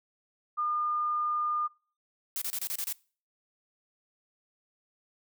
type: tone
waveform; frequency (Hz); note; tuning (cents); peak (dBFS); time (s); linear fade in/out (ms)
sine; 1212; D#6; -46; -27; 0.57-1.68; 20
type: noise bursts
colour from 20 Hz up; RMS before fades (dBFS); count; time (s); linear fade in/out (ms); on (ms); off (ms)
blue; -33; 7; 2.36-2.926; 0; 56; 29
effects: noise-tail reverb RT60 0.4 s tail -23 dB re dry